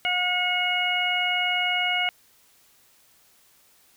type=harmonic tone with a mistuned harmonic; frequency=720 Hz; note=F#5; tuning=47 cents flat; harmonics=1 / 2 / 3 / 4; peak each=-29 / -31 / -25 / -26 dBFS; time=0.05-2.09 s; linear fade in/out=0 ms; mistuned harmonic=3; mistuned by=+25 cents; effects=white hiss -59 dBFS RMS until 3.96 s